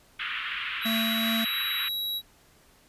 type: band-pass noise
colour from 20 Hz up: white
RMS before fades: -33 dBFS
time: 0.19-1.89 s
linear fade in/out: 10 ms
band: 1200 to 3200 Hz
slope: 48 dB/octave
type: tone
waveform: square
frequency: 3875 Hz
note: B7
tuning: 34 cents flat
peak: -29 dBFS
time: 0.81-2.22 s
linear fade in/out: 50 ms
type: tone with tremolo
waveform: square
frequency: 224.7 Hz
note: A3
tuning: 37 cents sharp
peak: -27 dBFS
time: 0.85-1.45 s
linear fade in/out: 10 ms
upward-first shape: triangle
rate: 2.5 Hz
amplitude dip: 25%
effects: pink hiss -59 dBFS RMS until 2.88 s + resampled to 32000 Hz